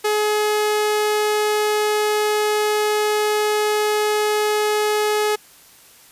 sawtooth tone, 422.7 Hz, G#4, 31 cents sharp, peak -13 dBFS, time 0.04-5.36 s, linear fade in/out 10 ms, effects white hiss -48 dBFS RMS until 6.11 s + resampled to 32000 Hz

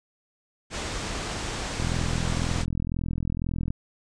pink low-pass noise, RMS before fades -32 dBFS, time 0.7-2.66 s, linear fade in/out 50 ms, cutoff 8600 Hz, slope 48 dB/octave
click train, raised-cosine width 5 ms, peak -16 dBFS, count 81, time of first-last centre 1.8-3.705 s, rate 42 Hz
effects none

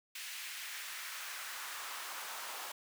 pink noise with high-pass filter sweep, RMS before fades -44 dBFS, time 0.15-2.72 s, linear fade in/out 5 ms, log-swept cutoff 2300 to 820 Hz, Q 1.4, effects none

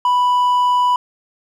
sine tone with hard clipping, 988 Hz, B5, in tune, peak -13 dBFS, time 0.05-0.96 s, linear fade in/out 2 ms, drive 3 dB, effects none

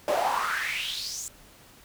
brown noise with high-pass filter sweep, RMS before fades -29 dBFS, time 0.08-1.28 s, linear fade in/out 0 ms, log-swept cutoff 550 to 7700 Hz, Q 5.7, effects pink hiss -53 dBFS RMS until 1.84 s

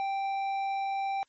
triangle tone with tanh clipping, 784 Hz, G5, in tune, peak -30 dBFS, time 0-1.23 s, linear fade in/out 0 ms, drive 13 dB, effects white hiss -72 dBFS RMS until 1.28 s + MP3 32 kbps

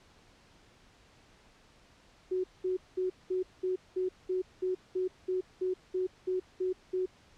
sine tone bursts, 369.9 Hz, F#4, in tune, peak -28 dBFS, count 15, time 2.31-7.06 s, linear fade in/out 10 ms, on 130 ms, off 200 ms, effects pink hiss -61 dBFS RMS until 7.37 s + low-pass 6000 Hz 12 dB/octave

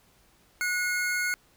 square tone pair together, 1461.6 / 2152 Hz, F#6 / C7, -22 / +48 cents, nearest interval perfect fifth, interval 670 cents, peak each -29 / -30 dBFS, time 0.61-1.34 s, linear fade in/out 0 ms, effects pink hiss -62 dBFS RMS until 1.56 s

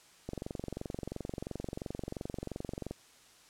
click train, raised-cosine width 2 ms, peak -24 dBFS, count 61, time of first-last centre 0.29-2.91 s, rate 22.9 Hz, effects white hiss -60 dBFS RMS until 3.49 s + low-pass 9000 Hz 12 dB/octave

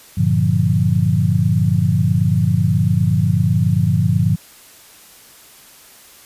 sine chord, G minor seventh, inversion none, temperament equal, 98 / 116.54 / 146.83 / 174.61 Hz, G2 / Bb2 / D3 / F3, 0 / 0 / 0 / 0 cents, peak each -18 dBFS, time 0.17-4.36 s, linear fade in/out 10 ms, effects white hiss -44 dBFS RMS until 6.25 s + resampled to 32000 Hz

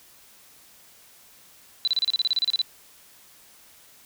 sine tone bursts, 3982 Hz, B7, 14 cents sharp, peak -19 dBFS, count 14, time 1.85-2.616 s, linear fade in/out 0 ms, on 25 ms, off 32 ms, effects white hiss -53 dBFS RMS until 4.05 s

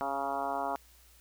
harmonic tone with a mistuned harmonic, 138.59 Hz, C#3, in tune, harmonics 2 / 3 / 4 / 5 / 6 / 7 / 8 / 9 / 10, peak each -43 / -44 / -42 / -35 / -37 / -38 / -41 / -43 / -45 dBFS, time 0.01-0.76 s, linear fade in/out 0 ms, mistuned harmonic 7, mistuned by -17 cents, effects added 60 Hz sine -60 dBFS peak until 1.2 s + white hiss -61 dBFS RMS until 1.2 s

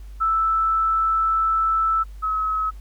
sine tone pair in turn, 1318.5 / 1284.7 Hz, E6 / E6, 0 / -45 cents, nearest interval unison, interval 45 cents, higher first, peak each -17 / -20 dBFS, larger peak first, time 0.2-2.04 / 2.22-2.71 s, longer first, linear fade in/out 20 ms, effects added 50 Hz sine -35 dBFS peak until 2.8 s + pink hiss -57 dBFS RMS until 2.8 s

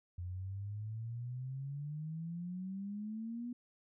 sine exponential sweep, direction up, 87.4 to 245.6 Hz, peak -39 dBFS, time 0.18-3.53 s, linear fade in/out 5 ms, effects none

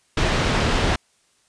pink low-pass noise, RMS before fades -20 dBFS, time 0.17-0.96 s, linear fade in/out 5 ms, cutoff 4000 Hz, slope 12 dB/octave, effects white hiss -62 dBFS RMS until 1.48 s + resampled to 22050 Hz

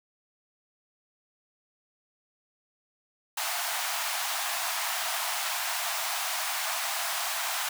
pink high-pass noise, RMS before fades -31 dBFS, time 3.37-7.69 s, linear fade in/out 5 ms, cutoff 650 Hz, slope 96 dB/octave, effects none

